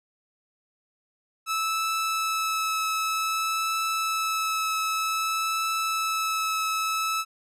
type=tone with vibrato; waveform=sawtooth; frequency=1306 Hz; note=E6; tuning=17 cents flat; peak=-21 dBFS; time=1.46-7.25 s; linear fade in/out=50 ms; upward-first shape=triangle; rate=0.53 Hz; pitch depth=11 cents each way; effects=resampled to 32000 Hz